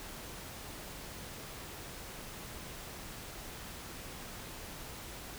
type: silence
effects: pink hiss -46 dBFS RMS until 5.38 s